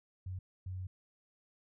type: tone bursts at uneven times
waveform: sine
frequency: 92.6 Hz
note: F#2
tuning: 2 cents sharp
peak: -38 dBFS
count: 2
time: 0.26-0.39 / 0.66-0.87 s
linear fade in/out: 5 ms
effects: none